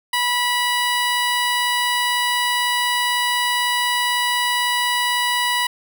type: tone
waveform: 15% pulse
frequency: 978 Hz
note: B5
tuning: 17 cents flat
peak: -11 dBFS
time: 0.13-5.67 s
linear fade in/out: 5 ms
effects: none